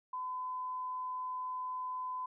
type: tone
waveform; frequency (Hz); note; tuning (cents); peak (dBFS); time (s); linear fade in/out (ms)
sine; 1013; B5; +44; -36; 0.13-2.26; 5
effects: none